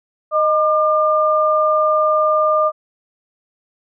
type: tone pair together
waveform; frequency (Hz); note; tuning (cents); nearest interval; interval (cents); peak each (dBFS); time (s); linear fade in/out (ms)
sine; 619.7 / 1200; D#5 / D6; -7 / +37; major seventh; 1144; -15; 0.31-2.72; 50
effects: none